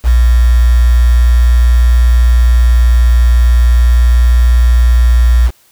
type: tone with quantisation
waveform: sine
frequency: 59.8 Hz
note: A#1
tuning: 45 cents sharp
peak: -4 dBFS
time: 0.03-5.51 s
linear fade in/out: 50 ms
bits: 4
effects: white hiss -49 dBFS RMS until 5.71 s